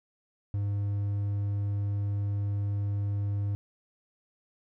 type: tone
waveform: triangle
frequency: 101.3 Hz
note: G#2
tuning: 43 cents flat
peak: -25 dBFS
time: 0.54-3.55 s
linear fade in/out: 0 ms
effects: none